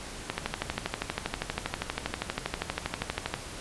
click train, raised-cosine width 0.3 ms, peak -12 dBFS, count 39, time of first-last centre 0.3-3.34 s, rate 12.5 Hz, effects pink hiss -41 dBFS RMS until 3.6 s + resampled to 24000 Hz

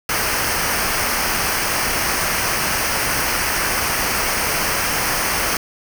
pink noise with comb filter, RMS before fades -20 dBFS, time 0.09-5.57 s, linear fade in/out 2 ms, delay 0.27 ms, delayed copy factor -0.65, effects none

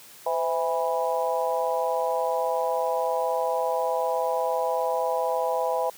harmonic tone with a mistuned harmonic, 164.1 Hz, E3, 8 cents flat, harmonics 3 / 4 / 5 / 6, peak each -27 / -28 / -29 / -30 dBFS, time 0.26-5.9 s, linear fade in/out 5 ms, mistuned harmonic 3, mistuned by +57 cents, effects white hiss -48 dBFS RMS until 5.97 s + high-pass 100 Hz 12 dB/octave

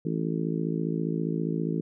harmonic tone, 54.9 Hz, A1, 3 cents flat, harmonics 3 / 4 / 5 / 6 / 7 / 8, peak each -29 / -34 / -33 / -34 / -37 / -37 dBFS, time 0.05-1.81 s, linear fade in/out 5 ms, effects none

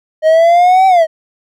triangle exponential two-way sweep, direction up then down, 622 to 772 to 622 Hz, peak -3 dBFS, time 0.22-1.07 s, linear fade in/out 50 ms, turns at 0.87 s, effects none

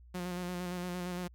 sawtooth tone with vibrato, 178.7 Hz, F3, 40 cents sharp, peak -32 dBFS, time 0.14-1.28 s, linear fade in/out 10 ms, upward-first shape square, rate 8.7 Hz, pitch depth 24 cents each way, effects added 60 Hz sine -53 dBFS peak until 1.34 s

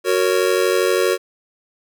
square chord, F# major, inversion none, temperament just, 370 / 462.5 / 555 Hz, F#4 / A#4 / C#5, 0 / -14 / +2 cents, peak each -19 / -20 / -22 dBFS, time 0.04-1.18 s, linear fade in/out 50 ms, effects none

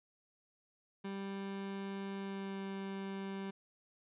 30% pulse tone with pitch glide, 196.3 to 194.83 Hz, G3 to G3, +3 to -10 cents, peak -37 dBFS, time 1.04-3.51 s, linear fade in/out 10 ms, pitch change -13 cents, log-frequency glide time 2.17-2.6 s, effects resampled to 8000 Hz

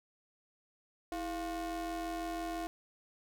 square ring-modulated tone, 185 Hz, F#3, in tune, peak -34 dBFS, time 1.12-2.67 s, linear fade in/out 0 ms, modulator 512 Hz, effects none

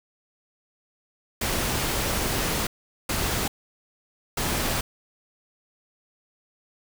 pink noise bursts at uneven times, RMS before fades -26 dBFS, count 3, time 1.41-2.67 / 3.09-3.48 / 4.37-4.81 s, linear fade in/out 5 ms, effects none

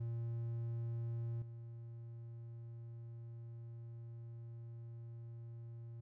triangle tone with level steps, 116.54 Hz, A#2, in tune, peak -36 / -45 dBFS, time 0-6.01 s, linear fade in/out 10 ms, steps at 1.42 s, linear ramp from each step 2 ms, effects none

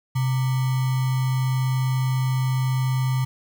sine tone with sample-and-hold, 129.6 Hz, C3, 16 cents flat, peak -19 dBFS, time 0.15-3.25 s, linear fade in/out 10 ms, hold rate 1050 Hz, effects none

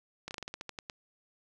slowing click train, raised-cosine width 0.2 ms, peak -22 dBFS, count 11, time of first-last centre 0.28-0.898 s, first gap 29 ms, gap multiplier 1.16, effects none

